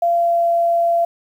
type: tone with pitch glide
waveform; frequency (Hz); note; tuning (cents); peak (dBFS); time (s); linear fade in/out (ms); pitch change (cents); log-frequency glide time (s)
sine; 686 to 681.7; F5 to F5; -31 to -42; -13; 0.02-1.05; 5; -11; 0.15-0.47
effects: 8-bit